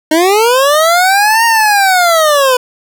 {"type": "linear two-way sweep", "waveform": "25% pulse", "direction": "up then down", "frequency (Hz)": [303.4, 932.3, 492.7], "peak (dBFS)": -3, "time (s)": [0.11, 2.57], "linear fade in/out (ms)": 5, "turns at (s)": 1.45, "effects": []}